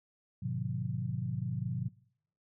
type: chord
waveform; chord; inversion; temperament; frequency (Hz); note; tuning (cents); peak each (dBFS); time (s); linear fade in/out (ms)
sine; G# diminished seventh; none; just; 103.83 / 124.59 / 149.51 / 179.41; G#2 / B2 / D3 / F3; 0 / +16 / +31 / +47; -40 / -35 / -40 / -38; 0.42-1.89; 10
effects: noise-tail reverb RT60 0.7 s tail -24 dB re dry